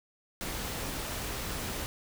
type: noise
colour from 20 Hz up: pink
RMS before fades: -36 dBFS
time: 0.41-1.86 s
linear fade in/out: 0 ms
effects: none